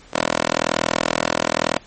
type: tone with high-pass filter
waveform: 10% pulse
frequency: 40.99 Hz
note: E1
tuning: 9 cents flat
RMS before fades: -21 dBFS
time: 0.13-1.78 s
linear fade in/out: 10 ms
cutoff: 460 Hz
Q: 0.9
effects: pink hiss -47 dBFS RMS until 1.86 s + MP3 32 kbps